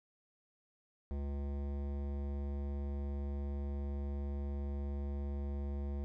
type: tone with hard clipping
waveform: sine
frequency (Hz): 70.6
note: C#2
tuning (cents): +32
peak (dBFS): -38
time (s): 1.11-6.04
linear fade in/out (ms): 0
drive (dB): 16
effects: none